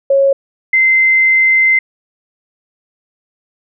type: tone pair in turn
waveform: sine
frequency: 549 / 2073 Hz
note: C#5 / C7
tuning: -17 / -17 cents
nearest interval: octave + major seventh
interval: 2300 cents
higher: second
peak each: -7 dBFS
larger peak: neither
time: 0.1-0.33 / 0.73-1.79 s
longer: second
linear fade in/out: 5 ms
effects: none